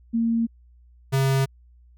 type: tone pair in turn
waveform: sine / square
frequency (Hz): 229.7 / 134.97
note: A#3 / C#3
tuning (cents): -25 / -46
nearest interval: major sixth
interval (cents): 921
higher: first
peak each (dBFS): -19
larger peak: neither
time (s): 0.13-0.47 / 1.12-1.46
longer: neither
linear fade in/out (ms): 20
effects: added 60 Hz sine -50 dBFS peak until 1.97 s